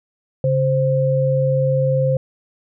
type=tone pair together; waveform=sine; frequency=138.59 / 523.2 Hz; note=C#3 / C5; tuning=0 / 0 cents; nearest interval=octave + major seventh; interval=2300 cents; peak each=-17 dBFS; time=0.44-2.17 s; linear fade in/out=2 ms; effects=none